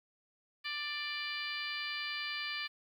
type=harmonic tone; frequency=590 Hz; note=D5; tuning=8 cents sharp; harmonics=2 / 3 / 4 / 5 / 6 / 7 / 8; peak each=-47 / -42 / -41 / -44 / -47 / -46 / -45 dBFS; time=0.64-2.68 s; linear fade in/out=20 ms; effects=11-bit